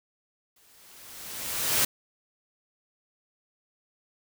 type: noise with exponential growth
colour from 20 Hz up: white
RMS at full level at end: -22 dBFS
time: 0.56-1.85 s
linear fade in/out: 5 ms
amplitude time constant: 280 ms
effects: none